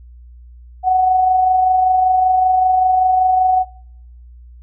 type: tone with amplitude modulation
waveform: sine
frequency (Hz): 744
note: F#5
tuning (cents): +9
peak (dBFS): -9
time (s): 0.83-3.65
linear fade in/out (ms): 50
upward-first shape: sine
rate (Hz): 25.2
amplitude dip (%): 35
effects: noise-tail reverb RT60 0.7 s tail -24 dB re dry + added 60 Hz sine -37 dBFS peak until 4.62 s